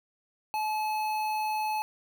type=tone with notch filter; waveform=square; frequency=860 Hz; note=A5; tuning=40 cents flat; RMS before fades=-30 dBFS; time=0.54-1.82 s; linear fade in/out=0 ms; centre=7500 Hz; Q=0.8; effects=none